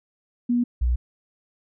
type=tone pair in turn; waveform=sine; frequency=241.6 / 60.87 Hz; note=B3 / B1; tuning=-38 / -24 cents; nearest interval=2 octaves; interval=2386 cents; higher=first; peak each=-18 dBFS; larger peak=neither; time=0.49-0.64 / 0.81-0.96 s; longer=neither; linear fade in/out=10 ms; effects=none